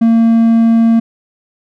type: tone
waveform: triangle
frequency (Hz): 228.3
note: A#3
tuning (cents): -36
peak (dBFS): -4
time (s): 0.01-1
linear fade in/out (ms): 10
effects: none